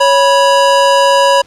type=tone pair together; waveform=square; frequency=555 / 979.5 Hz; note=C#5 / B5; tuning=+2 / -15 cents; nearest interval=minor seventh; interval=983 cents; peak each=-10 dBFS; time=0-1.42 s; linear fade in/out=10 ms; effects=pink hiss -45 dBFS RMS until 1.46 s + low-pass 7000 Hz 12 dB/octave

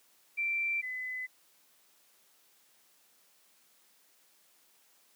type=tone pair in turn; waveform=sine; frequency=2349 / 2015 Hz; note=D7 / B6; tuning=0 / +34 cents; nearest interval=minor third; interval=266 cents; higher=first; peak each=-29 / -35 dBFS; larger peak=first; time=0.37-0.82 / 0.82-1.27 s; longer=neither; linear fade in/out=20 ms; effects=white hiss -66 dBFS RMS until 5.15 s + high-pass 200 Hz 12 dB/octave

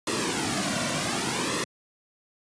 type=noise with flanger; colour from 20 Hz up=pink; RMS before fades=-27 dBFS; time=0.07-1.64 s; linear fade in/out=2 ms; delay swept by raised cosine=1.3 to 2.4 ms; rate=0.65 Hz; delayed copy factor=-0.65; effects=high-pass 150 Hz 12 dB/octave + resampled to 22050 Hz

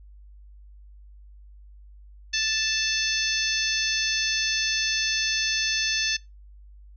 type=harmonic tone; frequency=880 Hz; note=A5; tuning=in tune; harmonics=2 / 3 / 4 / 5 / 6 / 7; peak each=-30 / -30 / -30 / -30 / -30 / -30 dBFS; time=2.33-6.17 s; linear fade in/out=10 ms; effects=noise-tail reverb RT60 0.2 s tail -22 dB re dry + added 50 Hz sine -45 dBFS peak until 6.96 s

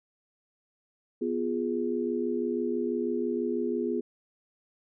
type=chord; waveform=sine; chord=F diminished; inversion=second; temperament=equal; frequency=246.9 / 349.2 / 415.3 Hz; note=Cb4 / F4 / Ab4; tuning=0 / 0 / 0 cents; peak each=-31 dBFS; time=1.21-4.01 s; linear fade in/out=10 ms; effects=none

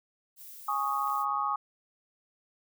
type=noise; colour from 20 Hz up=violet; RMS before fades=-47 dBFS; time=0.36-1.26 s; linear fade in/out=50 ms
type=chord; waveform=sine; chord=Ab suspended fourth; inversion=none; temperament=equal; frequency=830.6 / 1108.7 / 1244.5 Hz; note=Ab5 / Db6 / Eb6; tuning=0 / 0 / 0 cents; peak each=-33 / -31 / -31 dBFS; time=0.68-1.56 s; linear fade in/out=5 ms
type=clicks; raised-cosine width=0.2 ms; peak=-38 dBFS; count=2; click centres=1.076 / 1.098 s
effects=none

